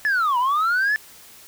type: linear two-way sweep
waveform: sine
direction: down then up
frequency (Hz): 1760 to 947 to 1760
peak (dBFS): -15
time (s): 0.05-0.96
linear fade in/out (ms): 0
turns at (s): 0.38
effects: tanh soft clip ceiling -16 dBFS + white hiss -46 dBFS RMS until 1.47 s